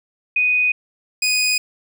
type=tone pair in turn; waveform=sine / 20% pulse; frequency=2489 / 2489 Hz; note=D#7 / D#7; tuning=0 / 0 cents; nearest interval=unison; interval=0 cents; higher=neither; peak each=-14 / -11 dBFS; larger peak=second; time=0.36-0.72 / 1.22-1.58 s; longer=neither; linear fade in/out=5 ms; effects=none